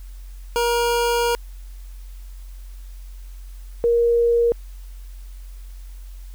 25% pulse / sine tone pair in turn, 473.6 / 470.6 Hz, A#4 / A#4, +27 / +16 cents, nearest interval unison, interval 11 cents, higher first, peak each -14 dBFS, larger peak neither, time 0.56-1.35 / 3.84-4.52 s, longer first, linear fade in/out 0 ms, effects added 45 Hz sine -34 dBFS peak until 6.34 s + white hiss -54 dBFS RMS until 6.34 s

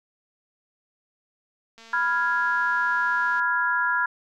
click train, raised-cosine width 0.2 ms, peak -31 dBFS, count 368, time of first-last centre 1.78-3.397 s, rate 227 Hz
sine chord, F diminished, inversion second, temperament equal, 987.8 / 1396.9 / 1661.2 Hz, Cb6 / F6 / Ab6, 0 / 0 / 0 cents, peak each -26 / -24 / -25 dBFS, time 1.93-4.06 s, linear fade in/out 5 ms
effects none

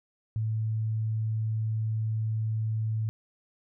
sine tone, 110 Hz, A2, in tune, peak -26 dBFS, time 0.36-3.09 s, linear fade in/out 0 ms, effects none

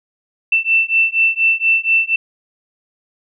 sine beating tone pair, 2671 / 2675.2 Hz, E7 / E7, +22 / +25 cents, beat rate 4.2 Hz, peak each -15 / -15 dBFS, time 0.52-2.16 s, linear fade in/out 5 ms, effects none

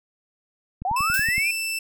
click train, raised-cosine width 5 ms, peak -21 dBFS, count 7, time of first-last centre 0.82-1.381 s, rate 10.7 Hz
sine linear sweep, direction up, 705 to 2489 Hz, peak -21 dBFS, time 0.85-1.51 s, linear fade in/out 2 ms
sawtooth tone with pitch glide, 2637 to 2657 Hz, E7 to E7, 0 to +13 cents, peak -22 dBFS, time 0.96-1.79 s, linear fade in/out 5 ms, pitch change +13 cents, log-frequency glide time 1.18-1.52 s
violet noise with exponential decay, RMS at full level -24 dBFS, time 1.14-1.41 s, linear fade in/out 0 ms, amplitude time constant 57 ms
effects none

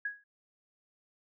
sine tone with exponential decay, 1661.2 Hz, G#6, in tune, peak -29 dBFS, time 0.05-0.24 s, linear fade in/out 5 ms, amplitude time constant 41 ms, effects none

